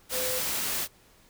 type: tone in noise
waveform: sine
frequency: 510 Hz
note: C5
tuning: 44 cents flat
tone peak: -32 dBFS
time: 0.11-0.42 s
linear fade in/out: 50 ms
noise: white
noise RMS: -30 dBFS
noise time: 0.09-0.88 s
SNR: -5 dB
effects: pink hiss -59 dBFS RMS until 1.29 s